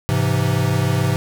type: chord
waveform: square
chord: Ab augmented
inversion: none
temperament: equal with one note detuned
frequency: 103.83 / 130.81 / 166.44 Hz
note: Ab2 / C3 / E3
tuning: 0 / 0 / +17 cents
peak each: -21 / -20 / -23 dBFS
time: 0.09-1.16 s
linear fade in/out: 0 ms
effects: none